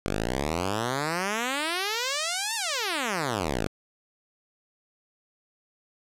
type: exponential two-way sweep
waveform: 5% pulse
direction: up then down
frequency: 46 to 932.3 to 46 Hz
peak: -15 dBFS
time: 0.06-3.67 s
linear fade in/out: 0 ms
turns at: 2.55 s
effects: low-pass 11000 Hz 12 dB/octave